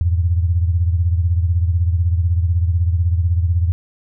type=beating tone pair; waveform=sine; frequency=84.3 / 100.3 Hz; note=E2 / G2; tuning=+39 / +40 cents; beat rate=16 Hz; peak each=-14 / -21 dBFS; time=0.01-3.72 s; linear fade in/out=0 ms; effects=none